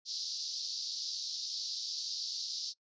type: band-pass noise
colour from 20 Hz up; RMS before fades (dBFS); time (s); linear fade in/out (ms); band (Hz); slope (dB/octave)
pink; -39; 0.05-2.74; 50; 4200 to 5500; 48
effects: noise-tail reverb RT60 0.1 s tail -24 dB re dry + resampled to 16000 Hz